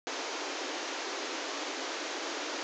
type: band-pass noise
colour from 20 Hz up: pink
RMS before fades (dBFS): -37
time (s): 0.07-2.63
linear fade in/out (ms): 0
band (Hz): 270 to 7000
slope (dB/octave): 96
effects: none